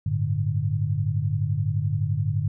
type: chord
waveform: sine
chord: G suspended second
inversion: none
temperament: equal with one note detuned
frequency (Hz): 98.34 / 110 / 146.83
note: G2 / A2 / D3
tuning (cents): +6 / 0 / 0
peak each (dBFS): -26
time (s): 0.06-2.48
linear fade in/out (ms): 5
effects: none